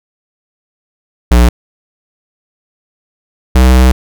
square tone pair in turn, 60 / 63.57 Hz, B1 / C2, -49 / -49 cents, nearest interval minor second, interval 100 cents, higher second, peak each -4 dBFS, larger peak neither, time 1.31-1.49 / 3.55-3.92 s, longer second, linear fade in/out 5 ms, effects none

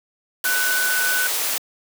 sine tone in noise, 1495 Hz, F#6, 17 cents sharp, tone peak -20 dBFS, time 0.45-1.27 s, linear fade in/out 2 ms, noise white, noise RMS -23 dBFS, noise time 0.44-1.58 s, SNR 0 dB, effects high-pass 400 Hz 12 dB/octave

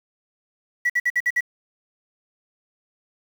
sine tone bursts, 1947 Hz, B6, 25 cents flat, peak -15 dBFS, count 6, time 0.85-1.408 s, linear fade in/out 10 ms, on 48 ms, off 54 ms, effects tanh soft clip ceiling -15 dBFS + 7-bit

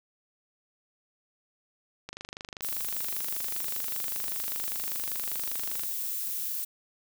click train, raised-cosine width 0.2 ms, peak -21 dBFS, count 95, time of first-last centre 2.09-5.835 s, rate 25.1 Hz
violet noise, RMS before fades -33 dBFS, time 2.62-6.65 s, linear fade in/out 10 ms
effects none

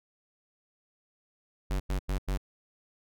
square tone bursts, 47.67 Hz, G1, 48 cents flat, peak -28 dBFS, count 4, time 1.7-2.376 s, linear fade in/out 10 ms, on 100 ms, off 92 ms, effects none

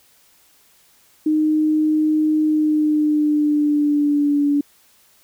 sine tone with pitch glide, 308.4 to 287.7 Hz, D#4 to D4, -15 to -36 cents, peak -14 dBFS, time 1.26-4.61 s, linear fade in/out 5 ms, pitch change -121 cents, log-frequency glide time 2.43-4.47 s, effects white hiss -55 dBFS RMS until 5.23 s

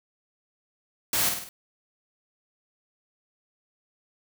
white noise with echo, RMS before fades -25 dBFS, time 1.13-1.29 s, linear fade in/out 2 ms, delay 50 ms, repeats 4, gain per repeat -5 dB, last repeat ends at 1.49 s, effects none

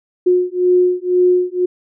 sine beating tone pair, 360.1 / 362.1 Hz, F#4 / F#4, -47 / -37 cents, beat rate 2 Hz, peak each -14 dBFS, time 0.26-1.66 s, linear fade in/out 10 ms, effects none

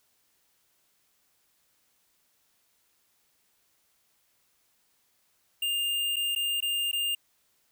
square tone with dropouts, 2807 Hz, F7, 8 cents sharp, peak -27 dBFS, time 5.62-7.15 s, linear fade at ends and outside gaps 5 ms, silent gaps 6.16-6.165 / 6.351-6.36 / 6.605-6.624 / 6.915-6.929 s, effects white hiss -70 dBFS RMS until 7.71 s

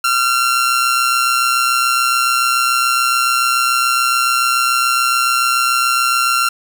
sawtooth tone with amplitude modulation, 1370 Hz, F6, 34 cents flat, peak -7 dBFS, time 0.04-6.49 s, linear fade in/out 5 ms, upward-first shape sine, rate 127 Hz, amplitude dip 45%, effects 8-bit

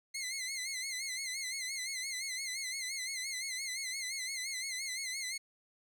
15% pulse tone with vibrato, 2093 Hz, C7, in tune, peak -30 dBFS, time 0.14-5.38 s, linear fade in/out 10 ms, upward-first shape sine, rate 5.8 Hz, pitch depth 84 cents each way, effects none

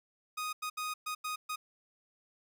sawtooth tone bursts at uneven times, 1244.5 Hz, D#6, in tune, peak -31 dBFS, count 6, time 0.37-0.53 / 0.62-0.7 / 0.77-0.94 / 1.06-1.15 / 1.24-1.36 / 1.49-1.56 s, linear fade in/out 10 ms, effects none

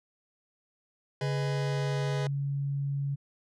sawtooth chord, G# minor, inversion none, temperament just, 415.3 / 498.4 / 623 Hz, G#4 / B4 / D#5, 0 / +16 / +2 cents, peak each -32 / -34 / -35 dBFS, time 1.21-2.27 s, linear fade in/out 2 ms
sine tone, 140.1 Hz, C#3, 19 cents sharp, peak -28 dBFS, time 1.21-3.16 s, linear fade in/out 20 ms
effects low-pass 6000 Hz 12 dB/octave

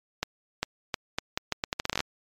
accelerating click train, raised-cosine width 0.2 ms, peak -9 dBFS, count 16, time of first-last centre 0.23-2.004 s, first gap 400 ms, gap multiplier 0.78, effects MP3 96 kbps

